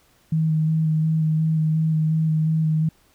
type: tone with vibrato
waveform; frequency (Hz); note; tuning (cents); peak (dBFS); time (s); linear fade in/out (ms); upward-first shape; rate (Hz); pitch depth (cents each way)
sine; 157.9; D#3; +26; -17; 0.32-2.89; 5; square; 2.8; 14
effects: pink hiss -59 dBFS RMS until 3.14 s